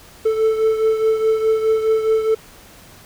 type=beating tone pair; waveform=triangle; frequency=440 / 444.8 Hz; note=A4 / A4; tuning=0 / +19 cents; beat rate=4.8 Hz; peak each=-13 / -20 dBFS; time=0.25-2.35 s; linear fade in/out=10 ms; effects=pink hiss -44 dBFS RMS until 3.05 s